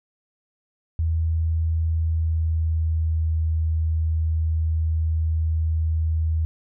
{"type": "tone with pitch glide", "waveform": "sine", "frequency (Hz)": [81.1, 79.98], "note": ["E2", "D#2"], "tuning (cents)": [-28, 48], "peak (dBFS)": -19, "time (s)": [0.99, 6.45], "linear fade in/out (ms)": 0, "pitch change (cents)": -24, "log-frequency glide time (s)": [1.81, 3.36], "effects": []}